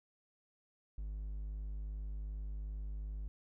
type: tone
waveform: triangle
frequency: 51.3 Hz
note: G#1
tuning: 21 cents flat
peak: -37 dBFS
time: 0.98-3.28 s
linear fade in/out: 0 ms
effects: none